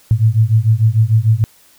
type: beating tone pair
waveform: sine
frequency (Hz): 107.5 / 114.2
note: A2 / A#2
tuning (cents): -40 / -35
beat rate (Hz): 6.7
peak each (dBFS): -12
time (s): 0.11-1.44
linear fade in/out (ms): 0
effects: white hiss -49 dBFS RMS until 1.78 s